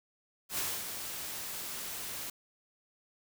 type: noise with ADSR envelope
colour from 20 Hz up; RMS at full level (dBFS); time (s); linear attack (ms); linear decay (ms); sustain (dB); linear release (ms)
white; -33; 0.49-2.3; 86; 260; -7; 4
effects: none